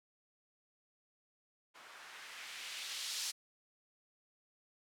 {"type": "noise with low-pass filter sweep", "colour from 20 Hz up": "violet", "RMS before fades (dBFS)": -45, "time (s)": [1.74, 3.32], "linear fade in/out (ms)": 20, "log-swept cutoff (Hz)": [1100, 5100], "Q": 1.1, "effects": []}